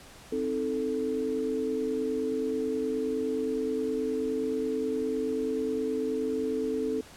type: chord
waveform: sine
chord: A diminished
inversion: first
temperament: equal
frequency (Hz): 261.6 / 311.1 / 440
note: C4 / Eb4 / A4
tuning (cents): 0 / 0 / 0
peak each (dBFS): -32 / -35 / -29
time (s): 0.32-7.01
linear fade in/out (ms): 5
effects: pink hiss -50 dBFS RMS until 7.16 s + low-pass 11000 Hz 12 dB/octave